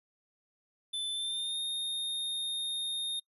square tone with pitch glide, 3520 to 3682 Hz, A7 to A#7, 0 to -22 cents, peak -33 dBFS, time 0.93-3.2 s, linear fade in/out 10 ms, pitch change +78 cents, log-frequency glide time 1.12-1.59 s, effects noise-tail reverb RT60 0.1 s tail -25 dB re dry + resampled to 32000 Hz

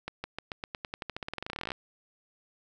accelerating click train, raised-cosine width 0.3 ms, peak -19 dBFS, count 28, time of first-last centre 0.08-1.718 s, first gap 160 ms, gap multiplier 0.91, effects none

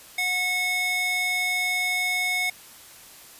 square tone with high-pass filter, 731 Hz, F#5, 21 cents flat, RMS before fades -25 dBFS, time 0.18-2.5 s, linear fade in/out 5 ms, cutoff 1700 Hz, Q 3.6, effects white hiss -47 dBFS RMS until 3.39 s + resampled to 32000 Hz

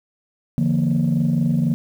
sine chord, Bb major, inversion first, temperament equal with one note detuned, 146.83 / 170.63 / 233.1 Hz, D3 / F3 / Bb3, 0 / -40 / 0 cents, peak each -19 dBFS, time 0.58-1.74 s, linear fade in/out 0 ms, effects tanh soft clip ceiling -11 dBFS + 8-bit

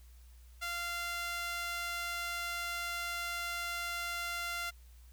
sawtooth tone with high-pass filter, 692 Hz, F5, 16 cents flat, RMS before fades -38 dBFS, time 0.61-4.71 s, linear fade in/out 20 ms, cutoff 1500 Hz, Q 1.4, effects added 60 Hz sine -53 dBFS peak until 5.12 s + white hiss -67 dBFS RMS until 5.12 s

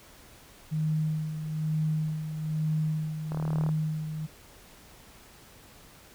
sine tone with tremolo, 155.56 Hz, D#3, in tune, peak -24 dBFS, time 0.71-4.27 s, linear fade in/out 20 ms, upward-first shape sine, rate 1.1 Hz, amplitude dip 60%
click train, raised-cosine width 1 ms, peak -23 dBFS, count 15, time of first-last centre 3.32-3.69 s, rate 37.8 Hz
effects pink hiss -53 dBFS RMS until 6.14 s

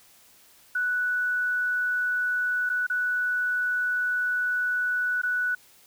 sine tone with dropouts, 1480 Hz, F#6, in tune, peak -23 dBFS, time 0.75-5.55 s, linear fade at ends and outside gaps 5 ms, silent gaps 2.693-2.698 / 2.867-2.899 / 5.217-5.233 s, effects white hiss -56 dBFS RMS until 5.86 s

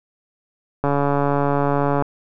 click train, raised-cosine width 1 ms, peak -6 dBFS, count 169, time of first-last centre 0.84-2.023 s, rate 142 Hz, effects none

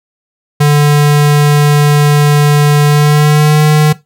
square tone with pitch glide, 146.9 to 151.9 Hz, D3 to D#3, +1 to -41 cents, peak -5 dBFS, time 0.6-3.93 s, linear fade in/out 10 ms, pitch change +58 cents, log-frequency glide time 2.86-3.62 s, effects noise-tail reverb RT60 0.2 s tail -17 dB re dry

